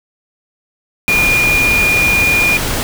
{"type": "tone in noise", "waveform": "sine", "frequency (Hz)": 2427, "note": "D#7", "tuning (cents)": -44, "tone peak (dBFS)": -10, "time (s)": [1.08, 2.57], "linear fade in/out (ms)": 0, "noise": "pink", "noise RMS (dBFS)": -18, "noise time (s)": [1.08, 2.83], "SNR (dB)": 5, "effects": []}